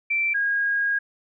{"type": "tone pair in turn", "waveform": "sine", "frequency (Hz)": [2341, 1634.3], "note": ["D7", "G#6"], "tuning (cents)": [-6, -28], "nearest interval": "tritone", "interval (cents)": 622, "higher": "first", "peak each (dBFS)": -20, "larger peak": "neither", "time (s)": [[0.1, 0.34], [0.34, 0.99]], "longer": "second", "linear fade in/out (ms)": 10, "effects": []}